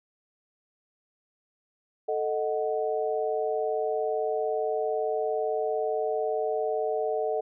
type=chord; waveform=sine; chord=D# diminished; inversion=second; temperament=equal; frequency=440 / 622.3 / 740 Hz; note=A4 / D#5 / F#5; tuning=0 / 0 / 0 cents; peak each=-28 / -30 / -32 dBFS; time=2.08-7.41 s; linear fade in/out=10 ms; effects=none